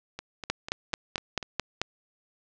two click trains, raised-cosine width 0.2 ms, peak -19 / -9 dBFS, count 6 / 7, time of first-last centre 0.19-1.428 / 0.5-1.816 s, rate 4.04 / 4.56 Hz, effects low-pass 7000 Hz 12 dB/octave

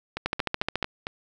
two click trains, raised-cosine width 0.3 ms, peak -14 / -9 dBFS, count 5 / 9, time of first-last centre 0.17-1.069 / 0.26-0.827 s, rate 4.45 / 14.1 Hz, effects none

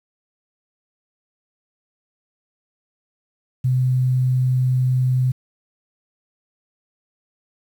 sine tone, 127.8 Hz, C3, 40 cents flat, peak -15 dBFS, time 3.64-5.32 s, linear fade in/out 10 ms, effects 8-bit

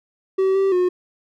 triangle tone with pitch steps, 382.1 / 388.4 / 361.3 Hz, G4 / G4 / F#4, -44 / -16 / -41 cents, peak -13 dBFS, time 0.38-0.89 s, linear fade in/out 10 ms, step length 170 ms, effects none

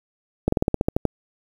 slowing click train, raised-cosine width 2 ms, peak -5 dBFS, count 10, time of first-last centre 0.48-1.053 s, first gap 44 ms, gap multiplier 1.09, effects 7-bit

